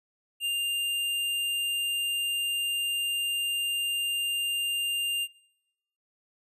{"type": "tone", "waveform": "square", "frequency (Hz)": 2800, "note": "F7", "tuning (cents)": 4, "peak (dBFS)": -27, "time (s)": [0.4, 5.28], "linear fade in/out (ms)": 50, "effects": ["noise-tail reverb RT60 0.8 s tail -21 dB re dry", "resampled to 32000 Hz"]}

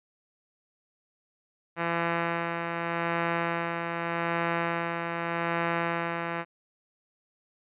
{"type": "tone with tremolo", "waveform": "5% pulse", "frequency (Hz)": 169, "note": "E3", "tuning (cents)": 43, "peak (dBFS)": -14, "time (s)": [1.76, 6.45], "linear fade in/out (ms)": 50, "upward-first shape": "sine", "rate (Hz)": 0.83, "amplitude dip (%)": 40, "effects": ["resampled to 8000 Hz"]}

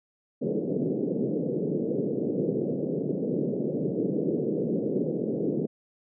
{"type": "band-pass noise", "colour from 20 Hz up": "white", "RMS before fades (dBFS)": -28, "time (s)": [0.41, 5.67], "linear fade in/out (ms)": 20, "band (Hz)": [140, 490], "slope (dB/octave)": 48, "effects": []}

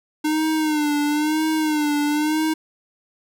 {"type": "tone with vibrato", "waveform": "square", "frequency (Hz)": 303.7, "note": "D#4", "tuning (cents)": -42, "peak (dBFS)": -19, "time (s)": [0.24, 2.54], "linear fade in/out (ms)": 10, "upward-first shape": "sine", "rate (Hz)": 1, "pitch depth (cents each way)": 65, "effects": []}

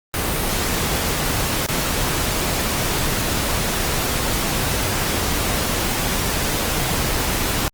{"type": "noise with dropouts", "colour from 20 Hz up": "pink", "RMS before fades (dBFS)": -21, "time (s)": [0.14, 7.68], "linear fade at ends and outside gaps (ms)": 0, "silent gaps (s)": [1.663, 1.687], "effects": ["Opus 32 kbps"]}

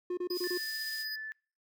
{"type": "tone bursts", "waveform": "triangle", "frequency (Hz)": 357.8, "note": "F4", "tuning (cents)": 42, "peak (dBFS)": -29, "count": 5, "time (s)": [0.1, 0.577], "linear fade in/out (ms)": 5, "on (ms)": 73, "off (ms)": 28}
{"type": "tone with tremolo", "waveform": "square", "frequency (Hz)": 4978, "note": "D#8", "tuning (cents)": 0, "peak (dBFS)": -36, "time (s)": [0.3, 1.16], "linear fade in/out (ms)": 5, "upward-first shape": "triangle", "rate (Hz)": 16, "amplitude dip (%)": 40}
{"type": "high-pass noise", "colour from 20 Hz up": "pink", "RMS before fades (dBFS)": -47, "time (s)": [0.33, 1.06], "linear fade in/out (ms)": 50, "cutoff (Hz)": 5100, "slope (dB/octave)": 12}
{"type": "tone with pitch glide", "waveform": "sine", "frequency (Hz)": [1766, 1749.8], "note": ["A6", "A6"], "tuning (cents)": [6, -10], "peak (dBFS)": -38, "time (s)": [0.44, 1.32], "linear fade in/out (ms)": 0, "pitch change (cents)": -16, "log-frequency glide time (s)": [1, 1.11]}
{"effects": ["noise-tail reverb RT60 0.4 s tail -26 dB re dry"]}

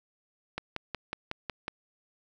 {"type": "click train", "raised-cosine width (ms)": 0.3, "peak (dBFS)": -17, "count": 7, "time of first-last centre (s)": [0.58, 1.681], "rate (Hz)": 5.45, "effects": []}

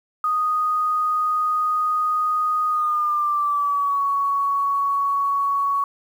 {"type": "tone with pitch glide", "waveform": "sine", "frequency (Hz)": [1241, 1118.5], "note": ["D#6", "C#6"], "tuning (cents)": [-5, 15], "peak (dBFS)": -18, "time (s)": [0.24, 5.84], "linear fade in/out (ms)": 2, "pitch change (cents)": -180, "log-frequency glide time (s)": [2.68, 4.02], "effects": ["8-bit"]}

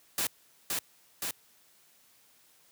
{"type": "noise with echo", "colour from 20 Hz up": "white", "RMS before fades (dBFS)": -30, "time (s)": [0.18, 0.27], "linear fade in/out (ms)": 2, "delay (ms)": 520, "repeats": 2, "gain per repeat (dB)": -2, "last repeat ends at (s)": 1.31, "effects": ["white hiss -63 dBFS RMS until 2.71 s", "high-pass 80 Hz 12 dB/octave"]}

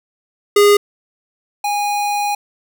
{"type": "tone pair in turn", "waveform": "square", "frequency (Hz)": [410, 821.6], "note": ["G#4", "G#5"], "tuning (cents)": [-22, -19], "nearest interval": "octave", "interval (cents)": 1203, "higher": "second", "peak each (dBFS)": [-8, -17], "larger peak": "first", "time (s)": [[0.56, 0.77], [1.64, 2.35]], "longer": "second", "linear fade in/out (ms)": 5, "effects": []}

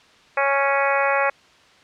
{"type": "harmonic tone", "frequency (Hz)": 277.2, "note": "C#4", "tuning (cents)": 0, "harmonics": [2, 3, 4, 5, 6, 7, 8, 9], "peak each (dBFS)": [-22, -24, -25, -26, -27, -27, -28, -29], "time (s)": [0.37, 1.3], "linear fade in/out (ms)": 5, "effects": ["white hiss -52 dBFS RMS until 1.83 s", "low-pass 4000 Hz 12 dB/octave"]}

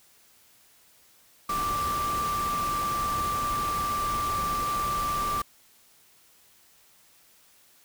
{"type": "tone in noise", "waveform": "sine", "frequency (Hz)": 1174.7, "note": "D6", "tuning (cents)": 0, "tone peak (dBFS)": -26, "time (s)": [1.49, 5.42], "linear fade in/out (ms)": 5, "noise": "pink", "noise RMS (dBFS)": -35, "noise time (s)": [1.49, 5.42], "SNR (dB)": 6, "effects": ["white hiss -59 dBFS RMS until 7.84 s"]}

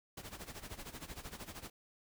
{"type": "noise with tremolo", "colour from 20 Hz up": "pink", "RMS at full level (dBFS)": -45, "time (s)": [0.17, 1.7], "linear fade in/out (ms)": 5, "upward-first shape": "sine", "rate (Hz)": 13, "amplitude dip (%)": 80, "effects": []}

